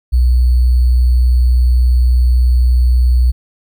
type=tone with sample-and-hold; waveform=sine; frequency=61.74 Hz; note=B1; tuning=in tune; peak=-7 dBFS; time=0.12-3.32 s; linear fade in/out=20 ms; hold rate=4410 Hz; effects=none